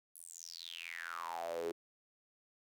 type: tone with high-pass filter sweep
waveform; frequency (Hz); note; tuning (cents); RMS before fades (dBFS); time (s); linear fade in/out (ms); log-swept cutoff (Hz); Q
sawtooth; 84.4; E2; +41; -44; 0.15-1.72; 5; 11000 to 370; 9
effects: none